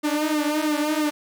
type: tone with flanger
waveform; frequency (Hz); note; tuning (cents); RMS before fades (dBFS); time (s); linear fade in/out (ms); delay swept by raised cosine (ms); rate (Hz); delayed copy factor
sawtooth; 302.2; D4; +50; -23; 0.03-1.11; 20; 1.2 to 6.1; 3; -0.9
effects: none